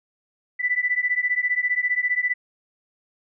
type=beating tone pair; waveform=sine; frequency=1975.5 / 1990.5 Hz; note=B6 / B6; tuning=0 / +13 cents; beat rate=15 Hz; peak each=-23 dBFS; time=0.59-2.34 s; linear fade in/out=20 ms; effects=none